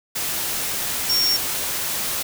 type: tone in noise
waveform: sine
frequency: 5520 Hz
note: F8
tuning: 21 cents flat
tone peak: -17 dBFS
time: 1.09-1.37 s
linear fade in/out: 10 ms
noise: white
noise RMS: -25 dBFS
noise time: 0.15-2.23 s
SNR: +5 dB
effects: none